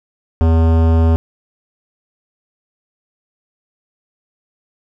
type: tone with hard clipping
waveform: sine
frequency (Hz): 81.8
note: E2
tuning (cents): -13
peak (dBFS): -11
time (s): 0.41-1.16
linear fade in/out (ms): 0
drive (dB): 18
effects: none